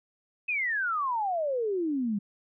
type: exponential sweep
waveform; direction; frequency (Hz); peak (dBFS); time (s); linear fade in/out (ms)
sine; down; 2581 to 195.5; -26; 0.48-2.19; 10
effects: none